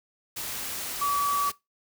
sine tone in noise, 1144 Hz, D6, 46 cents flat, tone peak -23 dBFS, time 1.01-1.5 s, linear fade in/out 10 ms, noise white, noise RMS -34 dBFS, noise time 0.36-1.52 s, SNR +8 dB, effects noise-tail reverb RT60 0.2 s tail -21 dB re dry

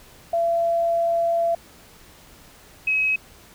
sine tone pair in turn, 676 / 2552 Hz, E5 / D#7, +43 / +43 cents, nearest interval octave + major seventh, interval 2300 cents, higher second, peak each -18 dBFS, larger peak neither, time 0.33-1.55 / 2.87-3.16 s, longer first, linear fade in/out 5 ms, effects pink hiss -49 dBFS RMS until 3.54 s

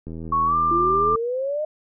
click train, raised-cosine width 3 ms, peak -22 dBFS, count 89, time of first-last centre 0.07-1.151 s, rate 81.4 Hz
sine tone with pitch glide, 1108.7 to 1188.3 Hz, C#6 to D6, 0 to +20 cents, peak -17 dBFS, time 0.32-1.16 s, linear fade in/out 5 ms, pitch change +120 cents, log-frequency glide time 0.45-0.56 s
sine exponential sweep, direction up, 331.6 to 622.3 Hz, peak -22 dBFS, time 0.71-1.65 s, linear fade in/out 5 ms
effects none

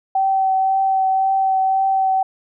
sine tone with vibrato, 768 Hz, G5, 36 cents flat, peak -14 dBFS, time 0.15-2.23 s, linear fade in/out 5 ms, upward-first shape triangle, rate 1.9 Hz, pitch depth 15 cents each way, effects none

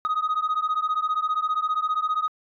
sine beating tone pair, 1244.5 / 1259.5 Hz, D#6 / D#6, 0 / +21 cents, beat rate 15 Hz, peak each -23 / -23 dBFS, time 0.05-2.28 s, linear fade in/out 0 ms, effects tanh soft clip ceiling -19 dBFS

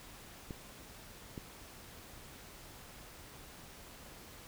clicks, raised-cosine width 3 ms, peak -28 / -29 dBFS, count 2, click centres 0.508 / 1.378 s, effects pink hiss -53 dBFS RMS until 4.47 s

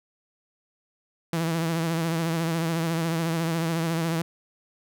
sawtooth tone with vibrato, 164.81 Hz, E3, in tune, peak -20 dBFS, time 1.33-4.22 s, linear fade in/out 2 ms, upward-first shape triangle, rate 14 Hz, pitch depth 59 cents each way, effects none

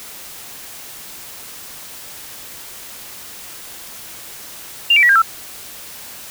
sine tone with pitch steps, 2794 / 2322 / 1930.5 / 1604.7 / 1333.9 Hz, F7 / D7 / B6 / G6 / E6, 0 / -20 / -40 / +40 / +20 cents, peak -8 dBFS, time 4.9-5.22 s, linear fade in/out 5 ms, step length 64 ms, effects white hiss -35 dBFS RMS until 6.3 s

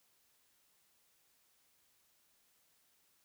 silence, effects white hiss -73 dBFS RMS until 3.24 s

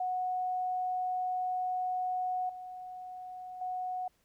sine tone with level steps, 735 Hz, F#5, 12 cents flat, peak -30 / -41 / -33 dBFS, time 0-4.08 s, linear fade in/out 5 ms, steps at 2.49 / 3.61 s, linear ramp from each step 5 ms, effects pink hiss -72 dBFS RMS until 4.24 s

